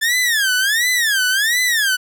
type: tone with vibrato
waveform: sawtooth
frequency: 1731 Hz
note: A6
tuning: 29 cents flat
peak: -11 dBFS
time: 0.01-1.97 s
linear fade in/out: 20 ms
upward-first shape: sine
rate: 1.4 Hz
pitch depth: 260 cents each way
effects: none